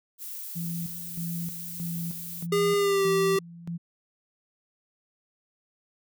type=noise; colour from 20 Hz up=violet; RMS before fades=-38 dBFS; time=0.18-2.47 s; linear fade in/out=50 ms
type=tone with tremolo; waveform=sine; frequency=169.7 Hz; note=F3; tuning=49 cents flat; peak=-30 dBFS; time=0.55-3.78 s; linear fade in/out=20 ms; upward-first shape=square; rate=1.6 Hz; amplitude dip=75%
type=tone with pitch glide; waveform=square; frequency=406.2 to 388.8 Hz; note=G#4 to G4; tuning=-38 to -14 cents; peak=-22 dBFS; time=2.52-3.39 s; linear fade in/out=5 ms; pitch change=-76 cents; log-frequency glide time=2.76-3.06 s
effects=none